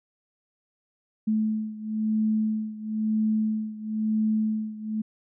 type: beating tone pair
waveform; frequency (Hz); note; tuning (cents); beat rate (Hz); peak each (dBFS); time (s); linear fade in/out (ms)
sine; 216.6 / 217.6; A3 / A3; -27 / -19; 1; -25 / -28; 1.27-5.02; 10
effects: none